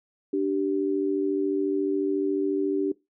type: tone pair together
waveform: sine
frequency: 293.7 / 387.8 Hz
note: D4 / G4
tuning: 0 / -19 cents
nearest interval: perfect fourth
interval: 481 cents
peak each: -25 dBFS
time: 0.33-2.92 s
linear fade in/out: 5 ms
effects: noise-tail reverb RT60 0.2 s tail -20 dB re dry